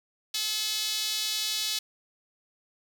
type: tone with high-pass filter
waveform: sawtooth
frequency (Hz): 430.1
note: A4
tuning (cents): -39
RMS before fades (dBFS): -30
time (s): 0.34-1.79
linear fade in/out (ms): 5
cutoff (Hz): 3900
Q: 2.4
effects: none